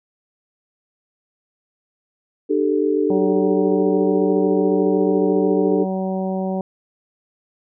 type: chord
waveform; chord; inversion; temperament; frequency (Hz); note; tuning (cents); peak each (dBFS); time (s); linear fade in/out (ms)
sine; D suspended fourth; none; equal with one note detuned; 300.5 / 392 / 440; D4 / G4 / A4; +40 / 0 / 0; -20; 2.49-5.85; 20
type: harmonic tone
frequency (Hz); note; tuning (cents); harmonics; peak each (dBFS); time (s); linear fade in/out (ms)
189; F#3; +37; 1 / 2 / 3 / 4 / 5; -22 / -28 / -27 / -30 / -38; 3.1-6.61; 2
effects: none